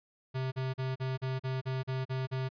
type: tone bursts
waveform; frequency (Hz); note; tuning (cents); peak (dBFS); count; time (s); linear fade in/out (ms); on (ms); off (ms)
square; 130.81; C3; 0; -32; 10; 0.34-2.491; 20; 180; 39
effects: resampled to 11025 Hz